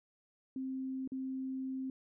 sine tone with dropouts, 263 Hz, C4, 9 cents sharp, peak -36 dBFS, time 0.56-1.9 s, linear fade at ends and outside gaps 2 ms, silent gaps 1.076-1.119 s, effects none

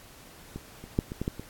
clicks, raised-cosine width 3 ms, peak -23 / -29 / -10 / -22 / -17 / -15 / -24 dBFS, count 7, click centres 0.56 / 0.84 / 0.989 / 1.119 / 1.216 / 1.279 / 1.396 s, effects pink hiss -51 dBFS RMS until 1.49 s + AAC 64 kbps

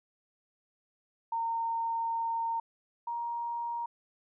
sine tone pair in turn, 917 / 940.6 Hz, A#5 / A#5, -29 / +15 cents, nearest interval unison, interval 44 cents, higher second, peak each -29 / -32 dBFS, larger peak first, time 1.32-2.6 / 3.07-3.86 s, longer first, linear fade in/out 5 ms, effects none

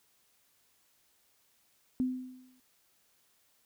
sine tone with exponential decay, 255.2 Hz, C4, 43 cents flat, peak -25 dBFS, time 2-2.6 s, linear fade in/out 0 ms, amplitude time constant 130 ms, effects white hiss -70 dBFS RMS until 3.65 s

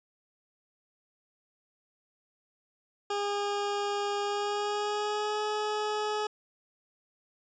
20% pulse tone with pitch glide, 407.4 to 423.5 Hz, G#4 to G#4, -33 to +34 cents, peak -24 dBFS, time 3.1-6.27 s, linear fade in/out 5 ms, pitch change +67 cents, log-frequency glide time 4.22-5.42 s, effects resampled to 16000 Hz

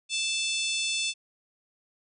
harmonic tone, 880 Hz, A5, in tune, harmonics 3 / 4 / 5 / 6 / 7 / 8 / 9 / 10, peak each -31 / -31 / -37 / -37 / -37 / -41 / -39 / -39 dBFS, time 0.09-1.14 s, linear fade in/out 50 ms, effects none

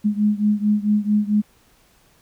sine beating tone pair, 207.7 / 212.2 Hz, G#3 / G#3, 0 / +38 cents, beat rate 4.5 Hz, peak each -18 / -20 dBFS, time 0.04-1.42 s, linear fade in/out 20 ms, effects pink hiss -57 dBFS RMS until 2.21 s

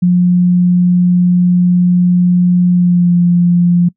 sine tone with pitch glide, 178.2 to 174.73 Hz, F3 to F3, +35 to +1 cents, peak -6 dBFS, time 0.02-3.89 s, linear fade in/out 10 ms, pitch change -34 cents, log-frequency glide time 2.71-3.14 s, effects noise-tail reverb RT60 0.1 s tail -23 dB re dry

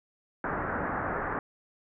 white low-pass noise, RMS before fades -32 dBFS, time 0.44-1.39 s, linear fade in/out 2 ms, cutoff 1700 Hz, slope 48 dB/octave, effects none

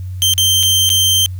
sawtooth tone with dropouts, 3136 Hz, G7, in tune, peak -7 dBFS, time 0.22-1.26 s, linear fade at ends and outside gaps 0 ms, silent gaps 0.337-0.379 / 0.629-0.633 / 0.892-0.901 s, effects added 92 Hz sine -22 dBFS peak until 1.39 s + white hiss -52 dBFS RMS until 1.39 s

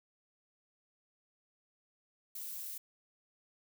violet noise, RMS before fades -43 dBFS, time 2.35-2.78 s, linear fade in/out 5 ms, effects none

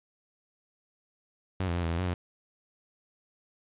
sawtooth tone with pitch steps, 94 / 85.3 / 87.6 / 82.6 / 84.1 / 91.8 / 88.6 Hz, F#2 / F2 / F2 / E2 / E2 / F#2 / F2, +28 / -40 / +6 / +4 / +35 / -13 / +25 cents, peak -24 dBFS, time 1.6-2.139 s, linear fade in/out 0 ms, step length 77 ms, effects resampled to 8000 Hz + 10-bit

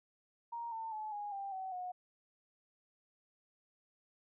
sine tone with pitch steps, 936 / 897.4 / 860.3 / 824.8 / 790.7 / 758.1 / 726.8 Hz, A#5 / A5 / A5 / G#5 / G5 / F#5 / F#5, +7 / +34 / -39 / -12 / +15 / +42 / -31 cents, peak -39 dBFS, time 0.52-1.92 s, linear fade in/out 10 ms, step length 200 ms, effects none

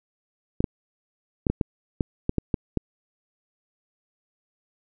clicks, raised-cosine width 3 ms, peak -9 dBFS, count 10, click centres 0.605 / 0.642 / 1.468 / 1.5 / 1.612 / 2.008 / 2.294 / 2.383 / 2.542 / 2.773 s, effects none

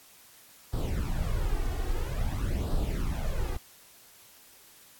brown noise with flanger, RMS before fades -29 dBFS, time 0.73-3.57 s, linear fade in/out 5 ms, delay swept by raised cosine 0.22 to 2.72 ms, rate 0.5 Hz, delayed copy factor +0.75, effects white hiss -55 dBFS RMS until 4.99 s + AAC 64 kbps

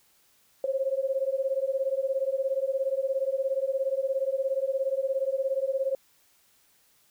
sine beating tone pair, 528 / 545 Hz, C5 / C#5, +16 / -29 cents, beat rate 17 Hz, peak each -28 dBFS, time 0.64-5.95 s, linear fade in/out 2 ms, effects white hiss -64 dBFS RMS until 7.1 s

